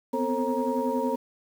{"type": "tone cluster", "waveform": "sine", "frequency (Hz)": [246.7, 257.4, 446.7, 535, 941], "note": ["B3", "C4", "A4", "C5", "A#5"], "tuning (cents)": [-2, -28, 26, 38, 16], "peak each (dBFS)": -30, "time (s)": [0.13, 1.16], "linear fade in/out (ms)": 10, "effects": ["tanh soft clip ceiling -14 dBFS", "8-bit"]}